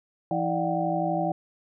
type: tone cluster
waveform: sine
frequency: 169.3 / 323.8 / 591 / 721 / 773 Hz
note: E3 / E4 / D5 / F#5 / G5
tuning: +46 / -31 / +11 / -45 / -24 cents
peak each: -30 dBFS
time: 0.31-1.32 s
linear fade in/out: 2 ms
effects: none

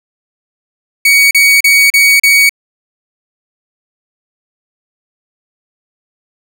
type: tone bursts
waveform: 40% pulse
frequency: 2247 Hz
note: C#7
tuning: 23 cents sharp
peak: -4 dBFS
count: 5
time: 1.05-2.494 s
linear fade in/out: 5 ms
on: 260 ms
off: 36 ms
effects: none

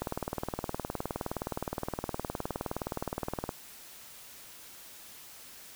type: click train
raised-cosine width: 1 ms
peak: -18 dBFS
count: 68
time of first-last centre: 0.02-3.492 s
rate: 19.3 Hz
effects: white hiss -50 dBFS RMS until 5.75 s

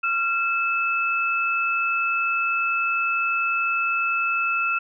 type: tone pair together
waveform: sine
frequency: 1375.7 / 2615 Hz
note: F6 / E7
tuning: -26 / -15 cents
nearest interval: major seventh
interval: 1111 cents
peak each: -23 dBFS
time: 0.03-4.79 s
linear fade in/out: 10 ms
effects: none

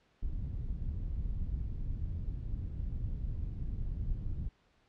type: low-pass noise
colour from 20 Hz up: pink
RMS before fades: -36 dBFS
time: 0.22-4.49 s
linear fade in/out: 10 ms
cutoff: 100 Hz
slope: 12 dB/octave
effects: pink hiss -70 dBFS RMS until 4.88 s + low-pass 4000 Hz 12 dB/octave

